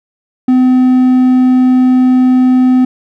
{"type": "tone", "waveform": "triangle", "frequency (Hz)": 254.7, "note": "C4", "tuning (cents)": -46, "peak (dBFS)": -3, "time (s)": [0.48, 2.85], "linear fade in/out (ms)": 5, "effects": []}